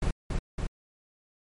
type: noise with echo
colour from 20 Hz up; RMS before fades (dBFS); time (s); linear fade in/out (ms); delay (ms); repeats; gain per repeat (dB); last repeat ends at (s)
brown; -26; 0.02-0.11; 5; 280; 2; -2; 0.67
effects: MP3 48 kbps